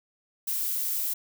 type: noise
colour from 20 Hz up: violet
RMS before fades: -29 dBFS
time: 0.47-1.14 s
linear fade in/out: 10 ms
effects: none